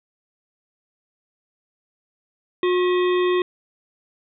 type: harmonic tone with a mistuned harmonic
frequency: 360.7 Hz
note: F#4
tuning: 44 cents flat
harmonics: 1 / 3 / 5 / 7 / 9 / 10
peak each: -17 / -27 / -31 / -34 / -36 / -37 dBFS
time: 2.63-3.42 s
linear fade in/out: 2 ms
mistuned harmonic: 5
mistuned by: +110 cents
effects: none